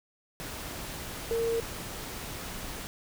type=tone in noise; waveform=sine; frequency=460 Hz; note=A#4; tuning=23 cents flat; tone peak=-26 dBFS; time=1.31-1.6 s; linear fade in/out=0 ms; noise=pink; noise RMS=-39 dBFS; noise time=0.4-2.87 s; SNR=+10 dB; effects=none